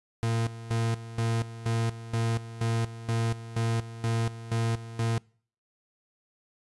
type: tone with tremolo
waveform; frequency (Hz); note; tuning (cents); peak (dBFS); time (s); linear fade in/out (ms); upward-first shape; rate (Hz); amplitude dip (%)
40% pulse; 114.5; A#2; -31; -24; 0.23-5.18; 0; square; 2.1; 80
effects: noise-tail reverb RT60 0.5 s tail -26 dB re dry + resampled to 24000 Hz